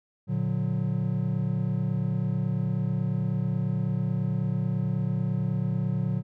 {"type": "chord", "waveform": "triangle", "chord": "Bb augmented", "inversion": "none", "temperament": "just", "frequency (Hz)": [116.54, 145.68, 182.1], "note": ["Bb2", "D3", "F#3"], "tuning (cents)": [0, -14, -27], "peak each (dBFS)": -27, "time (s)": [0.27, 6.23], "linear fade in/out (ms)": 50, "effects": []}